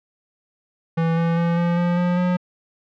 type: tone with pitch steps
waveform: square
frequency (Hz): 164.81 / 167.21 / 169.64 / 172.11 / 174.61 / 177.15 / 179.73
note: E3 / E3 / E3 / F3 / F3 / F3 / F3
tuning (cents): 0 / +25 / +50 / -25 / 0 / +25 / +50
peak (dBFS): -18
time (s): 0.97-2.37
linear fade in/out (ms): 10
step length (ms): 200
effects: low-pass 2000 Hz 12 dB/octave